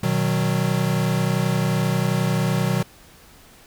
square chord, B major, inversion none, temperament equal with one note detuned, 123.47 / 155.56 / 186.18 Hz, B2 / D#3 / F#3, 0 / 0 / +11 cents, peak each -24 dBFS, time 0.03-2.83 s, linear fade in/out 5 ms, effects pink hiss -49 dBFS RMS until 3.66 s

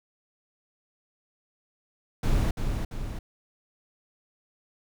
brown noise with echo, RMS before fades -23 dBFS, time 2.23-2.51 s, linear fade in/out 5 ms, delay 340 ms, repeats 2, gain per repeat -5 dB, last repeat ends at 3.19 s, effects none

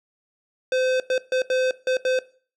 square tone bursts at uneven times, 514 Hz, C5, 31 cents flat, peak -20 dBFS, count 6, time 0.72-1 / 1.1-1.18 / 1.32-1.42 / 1.5-1.71 / 1.87-1.97 / 2.05-2.19 s, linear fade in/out 2 ms, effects noise-tail reverb RT60 0.4 s tail -18 dB re dry + low-pass 5000 Hz 12 dB/octave

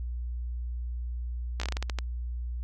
slowing click train, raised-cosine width 0.2 ms, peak -15 dBFS, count 10, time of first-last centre 1.6-1.987 s, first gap 15 ms, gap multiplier 1.25, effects added 60 Hz sine -31 dBFS peak until 2.63 s

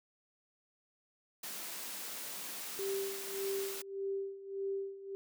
white high-pass noise, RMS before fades -43 dBFS, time 1.43-3.82 s, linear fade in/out 5 ms, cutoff 160 Hz, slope 48 dB/octave
sine tone with tremolo, 392 Hz, G4, in tune, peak -33 dBFS, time 2.79-5.15 s, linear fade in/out 0 ms, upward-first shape sine, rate 1.7 Hz, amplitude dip 80%
effects none

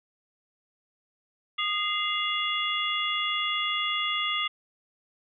sine tone cluster, 1231 / 2081 / 2823 / 3398 Hz, D#6 / C7 / F7 / G#7, -19 / -10 / +18 / +39 cents, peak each -31 dBFS, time 1.58-4.48 s, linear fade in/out 10 ms, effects none

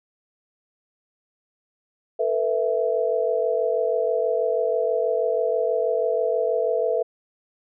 sine chord, A suspended second, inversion none, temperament equal with one note detuned, 447.7 / 493.9 / 659.3 Hz, A4 / B4 / E5, +30 / 0 / 0 cents, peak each -24 dBFS, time 2.19-7.03 s, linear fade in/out 10 ms, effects none

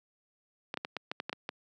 clicks, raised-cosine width 0.3 ms, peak -18 dBFS, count 9, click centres 0.741 / 0.773 / 0.849 / 0.967 / 1.115 / 1.201 / 1.295 / 1.329 / 1.491 s, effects high-pass 200 Hz 12 dB/octave

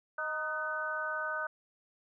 harmonic tone with a mistuned harmonic, 311.1 Hz, D#4, in tune, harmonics 2 / 3 / 4 / 5, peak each -40 / -43 / -38 / -35 dBFS, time 0.18-1.47 s, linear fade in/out 5 ms, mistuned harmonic 5, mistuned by -52 cents, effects none

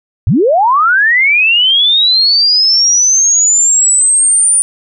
sine linear sweep, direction up, 73.9 to 9397 Hz, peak -6 dBFS, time 0.27-4.62 s, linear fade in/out 0 ms, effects none

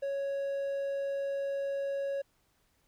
triangle tone, 554.4 Hz, C#5, in tune, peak -29 dBFS, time 0.02-2.22 s, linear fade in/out 10 ms, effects pink hiss -72 dBFS RMS until 2.87 s

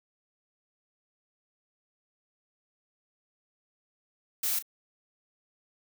blue noise with echo, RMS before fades -29 dBFS, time 4.43-4.59 s, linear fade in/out 5 ms, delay 35 ms, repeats 1, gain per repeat -13 dB, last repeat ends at 4.625 s, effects none

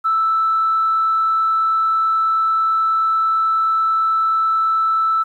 sine tone with frequency modulation, 1318.5 Hz, E6, in tune, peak -13 dBFS, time 0.04-5.24 s, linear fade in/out 20 ms, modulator 29.2 Hz, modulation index 0.22, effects tanh soft clip ceiling -9 dBFS + 9-bit

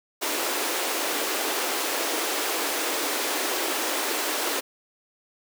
pink high-pass noise, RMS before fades -27 dBFS, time 0.21-4.61 s, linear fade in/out 20 ms, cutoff 290 Hz, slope 48 dB/octave, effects none

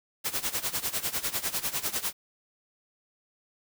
white noise with tremolo, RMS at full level -28 dBFS, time 0.24-2.13 s, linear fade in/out 20 ms, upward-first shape sine, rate 10 Hz, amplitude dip 85%, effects none

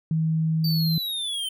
sine tone with pitch glide, 159.9 to 161.57 Hz, D#3 to E3, +48 to -34 cents, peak -20 dBFS, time 0.11-0.98 s, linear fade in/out 2 ms, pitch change +18 cents, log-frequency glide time 0.67-0.86 s
square linear sweep, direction down, 4639 to 3067 Hz, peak -27 dBFS, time 0.64-1.49 s, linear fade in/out 5 ms
effects none

